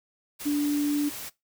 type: tone in noise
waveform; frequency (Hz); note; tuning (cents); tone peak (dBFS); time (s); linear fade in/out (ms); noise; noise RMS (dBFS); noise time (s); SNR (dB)
sine; 291.8; D4; -11; -22; 0.45-1.1; 20; white; -38; 0.39-1.3; +13
effects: noise-tail reverb RT60 0.2 s tail -21 dB re dry